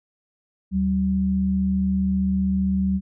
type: tone pair together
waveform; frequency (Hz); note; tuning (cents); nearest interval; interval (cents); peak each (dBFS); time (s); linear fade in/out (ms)
sine; 75.84 / 191.1; D#2 / G3; -44 / -44; octave + major third; 1600; -27 / -19; 0.71-3.01; 50
effects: none